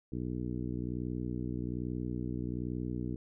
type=harmonic tone; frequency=61.2 Hz; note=B1; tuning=15 cents flat; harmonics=1 / 2 / 3 / 4 / 5 / 6 / 7; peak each=-42 / -39 / -41 / -40 / -40 / -46 / -49 dBFS; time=0.12-3.16 s; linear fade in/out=5 ms; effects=none